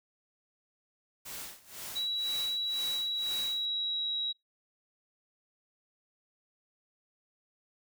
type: noise with tremolo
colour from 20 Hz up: white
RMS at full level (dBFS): -41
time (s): 1.25-3.66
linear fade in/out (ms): 10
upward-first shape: sine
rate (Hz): 2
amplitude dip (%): 90
type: tone with pitch glide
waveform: sine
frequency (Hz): 3904 to 3859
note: B7 to B7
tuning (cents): -21 to -41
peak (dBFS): -30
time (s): 1.95-4.33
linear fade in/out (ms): 20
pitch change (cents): -20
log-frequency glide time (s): 2.73-4.21
effects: noise-tail reverb RT60 0.2 s tail -25 dB re dry